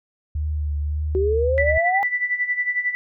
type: tone with vibrato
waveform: sine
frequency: 74.7 Hz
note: D2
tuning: 30 cents sharp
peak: -21 dBFS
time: 0.35-1.78 s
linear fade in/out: 5 ms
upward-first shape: triangle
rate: 1.8 Hz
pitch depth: 40 cents each way
type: exponential sweep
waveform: sine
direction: up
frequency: 372.4 to 816 Hz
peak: -18 dBFS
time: 1.15-2.03 s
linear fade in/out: 0 ms
type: tone with tremolo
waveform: sine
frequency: 1975.5 Hz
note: B6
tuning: in tune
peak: -17 dBFS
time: 1.58-2.95 s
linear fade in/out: 0 ms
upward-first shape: sine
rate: 11 Hz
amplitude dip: 75%
effects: none